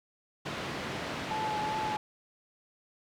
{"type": "band-pass noise", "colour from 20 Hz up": "pink", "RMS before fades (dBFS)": -37, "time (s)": [0.45, 1.97], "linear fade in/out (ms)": 10, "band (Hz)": [140, 3600], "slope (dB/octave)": 12}
{"type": "tone with vibrato", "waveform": "sine", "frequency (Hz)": 860, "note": "A5", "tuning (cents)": -40, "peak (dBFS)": -31, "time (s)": [1.31, 1.97], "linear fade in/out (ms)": 0, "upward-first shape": "triangle", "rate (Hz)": 2.7, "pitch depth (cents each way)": 23}
{"effects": []}